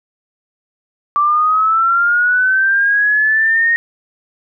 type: linear sweep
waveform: sine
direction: up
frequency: 1162 to 1864.7 Hz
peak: -10 dBFS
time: 1.16-3.76 s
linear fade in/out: 0 ms
effects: none